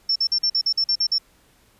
sine tone bursts, 5400 Hz, E8, 41 cents sharp, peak -17 dBFS, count 10, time 0.09-1.183 s, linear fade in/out 5 ms, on 67 ms, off 47 ms, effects pink hiss -58 dBFS RMS until 1.79 s + resampled to 32000 Hz

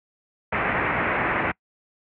white low-pass noise, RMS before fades -24 dBFS, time 0.52-1.52 s, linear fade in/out 10 ms, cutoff 2300 Hz, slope 48 dB/octave, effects noise-tail reverb RT60 0.1 s tail -26 dB re dry + high-pass 60 Hz 12 dB/octave

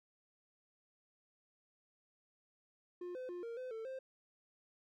triangle tone with pitch steps, 355.4 / 510 / 353.8 / 464.3 / 510 / 446.3 / 525 Hz, F4 / C5 / F4 / A#4 / C5 / A4 / C5, +30 / -44 / +23 / -7 / -44 / +25 / +6 cents, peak -40 dBFS, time 3.01-3.99 s, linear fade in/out 5 ms, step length 140 ms, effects none

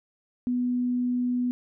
sine tone, 246.9 Hz, B3, in tune, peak -23 dBFS, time 0.47-1.51 s, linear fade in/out 0 ms, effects none

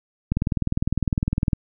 click train, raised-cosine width 5 ms, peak -8 dBFS, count 25, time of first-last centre 0.32-1.532 s, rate 19.8 Hz, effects none

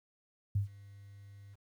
sine tone with ADSR envelope, 100.3 Hz, G2, 40 cents sharp, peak -25 dBFS, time 0.55-1.56 s, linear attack 5 ms, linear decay 120 ms, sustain -24 dB, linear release 28 ms, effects high-pass 60 Hz 12 dB/octave + 11-bit

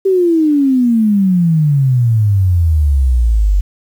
sine exponential sweep, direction down, 392.2 to 46.69 Hz, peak -8 dBFS, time 0.05-3.61 s, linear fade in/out 10 ms, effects 7-bit

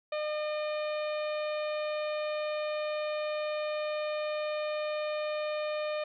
harmonic tone with a mistuned harmonic, 606 Hz, D#5, 46 cents flat, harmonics 1 / 2 / 3 / 4 / 5 / 6 / 7, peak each -31 / -41 / -46 / -43 / -50 / -50 / -51 dBFS, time 0.12-6.04 s, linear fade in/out 5 ms, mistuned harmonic 7, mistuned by +17 cents, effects none

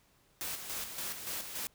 white noise with tremolo, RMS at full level -38 dBFS, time 0.41-1.67 s, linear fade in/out 0 ms, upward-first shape square, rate 3.5 Hz, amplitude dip 50%, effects pink hiss -68 dBFS RMS until 1.74 s

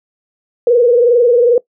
sine tone with frequency modulation, 480 Hz, B4, 49 cents flat, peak -6 dBFS, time 0.67-1.58 s, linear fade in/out 2 ms, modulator 22.3 Hz, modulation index 1, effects noise-tail reverb RT60 0.1 s tail -20 dB re dry

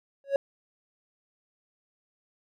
triangle tone with exponential growth, 554 Hz, C#5, 1 cent flat, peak -14 dBFS, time 0.24-0.36 s, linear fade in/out 1 ms, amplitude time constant 24 ms, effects tanh soft clip ceiling -11 dBFS

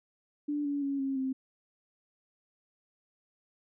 sine tone with pitch steps, 293.1 / 285.4 / 277.9 / 270.6 / 263.5 Hz, D4 / D4 / C#4 / C#4 / C4, -3 / -49 / +4 / -42 / +12 cents, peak -29 dBFS, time 0.48-1.33 s, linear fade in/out 10 ms, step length 170 ms, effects none

